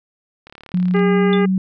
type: click train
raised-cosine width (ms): 0.3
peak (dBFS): -23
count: 20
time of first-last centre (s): 0.47-0.993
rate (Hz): 36.3
type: tone with pitch glide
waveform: sine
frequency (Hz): 180.6 to 188.6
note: F#3 to F#3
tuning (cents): -42 to +33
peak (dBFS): -14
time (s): 0.74-1.58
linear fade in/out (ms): 2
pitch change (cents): +75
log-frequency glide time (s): 0.88-1.4
type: harmonic tone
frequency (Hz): 405.5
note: G#4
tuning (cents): -41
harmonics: 1 / 2 / 3 / 4 / 5 / 6 / 7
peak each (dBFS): -16 / -28 / -27 / -30 / -28 / -39 / -38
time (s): 0.94-1.46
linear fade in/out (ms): 10
type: tone with exponential decay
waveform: sine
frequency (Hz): 3520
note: A7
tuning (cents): 0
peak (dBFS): -20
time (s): 1.33-1.43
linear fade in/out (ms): 1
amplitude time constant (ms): 20
effects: none